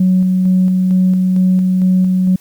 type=tone with tremolo; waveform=sine; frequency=185 Hz; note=F#3; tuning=in tune; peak=-7 dBFS; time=0-2.36 s; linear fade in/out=5 ms; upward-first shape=square; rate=2.2 Hz; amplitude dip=25%; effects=tanh soft clip ceiling -4 dBFS + white hiss -48 dBFS RMS until 2.4 s